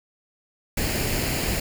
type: noise with comb filter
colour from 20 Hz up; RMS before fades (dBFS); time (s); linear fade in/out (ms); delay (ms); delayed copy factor
pink; -25; 0.77-1.6; 5; 0.42; +0.5
effects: none